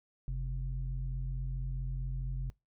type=tone pair together; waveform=sine; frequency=46.25 / 130.81 Hz; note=F#1 / C3; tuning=0 / 0 cents; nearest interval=octave + tritone; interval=1800 cents; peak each=-33 / -37 dBFS; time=0.28-2.5 s; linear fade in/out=0 ms; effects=noise-tail reverb RT60 0.2 s tail -23 dB re dry + tanh soft clip ceiling -27 dBFS